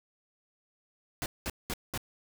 pink noise bursts, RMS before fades -34 dBFS, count 4, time 1.22-1.976 s, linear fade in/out 0 ms, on 39 ms, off 200 ms, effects none

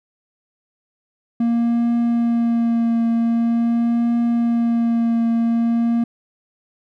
triangle tone with vibrato, 233.1 Hz, A#3, in tune, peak -13 dBFS, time 1.4-6.04 s, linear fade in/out 5 ms, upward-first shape triangle, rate 0.45 Hz, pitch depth 20 cents each way, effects none

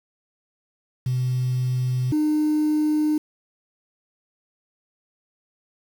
sine tone pair in turn, 126.7 / 304.3 Hz, B2 / D#4, +45 / -38 cents, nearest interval octave + minor third, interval 1517 cents, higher second, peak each -19 / -16 dBFS, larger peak second, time 1.06-2.12 / 2.12-3.18 s, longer neither, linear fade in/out 5 ms, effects tanh soft clip ceiling -16 dBFS + 7-bit

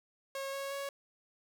sawtooth tone with pitch steps, 545 / 550.7 / 556.5 Hz, C#5 / C#5 / C#5, -29 / -11 / +7 cents, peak -33 dBFS, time 0.35-0.89 s, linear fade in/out 2 ms, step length 180 ms, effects none

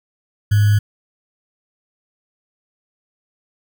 sine tone with sample-and-hold, 103.83 Hz, G#2, in tune, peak -10 dBFS, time 0.51-0.79 s, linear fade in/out 10 ms, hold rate 1575 Hz, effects none

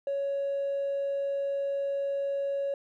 sine tone with hard clipping, 557 Hz, C#5, 8 cents sharp, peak -28 dBFS, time 0.07-2.74 s, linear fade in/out 2 ms, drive 1 dB, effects none

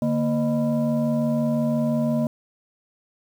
sine tone with frequency modulation, 232.9 Hz, A#3, 1 cent flat, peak -19 dBFS, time 0.02-2.27 s, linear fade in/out 2 ms, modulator 380 Hz, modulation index 0.92, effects 8-bit

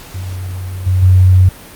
sine tone with level steps, 92.5 Hz, F#2, in tune, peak -20 / -9 / -4 dBFS, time 0.14-1.49 s, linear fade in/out 5 ms, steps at 0.86 / 1.02 s, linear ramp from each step 10 ms, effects pink hiss -35 dBFS RMS until 1.75 s + Opus 48 kbps

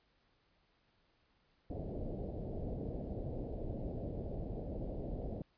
pink low-pass noise, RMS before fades -41 dBFS, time 1.7-5.42 s, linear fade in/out 2 ms, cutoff 670 Hz, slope 48 dB/octave, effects pink hiss -74 dBFS RMS until 5.57 s + resampled to 11025 Hz

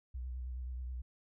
sine tone with vibrato, 62.6 Hz, B1, 24 cents sharp, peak -38 dBFS, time 0.14-1.02 s, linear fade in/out 10 ms, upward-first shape sine, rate 9.4 Hz, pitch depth 49 cents each way, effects none

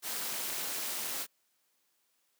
white noise with amplitude modulation, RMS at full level -33 dBFS, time 0.02-1.27 s, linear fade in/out 50 ms, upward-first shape sine, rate 270 Hz, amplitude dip 75%, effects white hiss -75 dBFS RMS until 2.39 s + high-pass 200 Hz 12 dB/octave

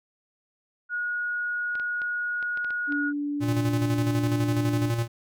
sine tone, 1448 Hz, F#6, 38 cents flat, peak -26 dBFS, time 0.89-3.13 s, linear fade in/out 50 ms
clicks, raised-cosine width 0.3 ms, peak -26 dBFS, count 10, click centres 1.754 / 1.798 / 2.018 / 2.427 / 2.574 / 2.646 / 2.706 / 2.923 / 4.265 / 4.323 s
sine tone with pitch glide, 290 to 292.7 Hz, D4 to D4, -22 to -6 cents, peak -26 dBFS, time 2.87-4.92 s, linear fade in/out 50 ms, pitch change +16 cents, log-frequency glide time 4.06-4.5 s
square tone with tremolo, 116.54 Hz, A#2, in tune, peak -23 dBFS, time 3.4-5.08 s, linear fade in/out 50 ms, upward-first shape square, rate 12 Hz, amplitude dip 45%
effects none

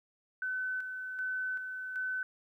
sine tone with tremolo, 1514 Hz, F#6, 39 cents sharp, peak -32 dBFS, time 0.42-2.23 s, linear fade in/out 2 ms, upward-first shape square, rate 1.3 Hz, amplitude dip 45%, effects 12-bit

